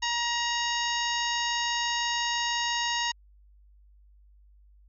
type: harmonic tone with a mistuned harmonic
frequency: 946 Hz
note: A#5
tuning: 25 cents sharp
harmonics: 1 / 2 / 3 / 4 / 5 / 6 / 7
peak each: -31 / -32 / -33 / -35 / -39 / -37 / -36 dBFS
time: 0.02-3.12 s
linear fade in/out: 10 ms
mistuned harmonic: 6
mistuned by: -79 cents
effects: added 50 Hz sine -54 dBFS peak until 4.88 s